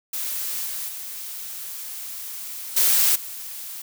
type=noise with level steps; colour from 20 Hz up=blue; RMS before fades=-28 / -30 / -34 / -18 / -35 dBFS; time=0.13-3.82 s; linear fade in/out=5 ms; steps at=0.66 / 0.88 / 2.76 / 3.15 s; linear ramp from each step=10 ms; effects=none